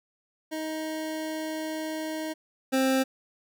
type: tone pair in turn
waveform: 25% pulse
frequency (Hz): 314.1 / 264.1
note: D#4 / C4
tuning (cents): +16 / +16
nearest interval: minor third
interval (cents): 300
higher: first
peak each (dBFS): -27 / -18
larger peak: second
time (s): 0.51-2.34 / 2.72-3.04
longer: first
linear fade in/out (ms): 20
effects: none